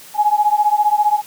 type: beating tone pair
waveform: sine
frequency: 830.6 / 845.6 Hz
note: G#5 / G#5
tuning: 0 / +31 cents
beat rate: 15 Hz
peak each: -15 dBFS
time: 0.14-1.22 s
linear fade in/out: 50 ms
effects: white hiss -40 dBFS RMS until 1.26 s + high-pass 80 Hz 12 dB/octave